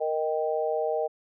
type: chord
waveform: sine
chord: Eb major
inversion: second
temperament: equal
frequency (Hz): 466.2 / 622.3 / 784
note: Bb4 / Eb5 / G5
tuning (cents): 0 / 0 / 0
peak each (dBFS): -28 / -28 / -32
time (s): 0-1.08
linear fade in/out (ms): 20
effects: none